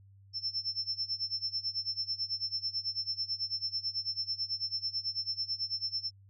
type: tone with tremolo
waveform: sine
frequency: 5340 Hz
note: E8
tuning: 22 cents sharp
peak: -29 dBFS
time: 0.33-6.11 s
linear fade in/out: 50 ms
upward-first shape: sine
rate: 9.1 Hz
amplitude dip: 90%
effects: added 98 Hz sine -55 dBFS peak until 6.29 s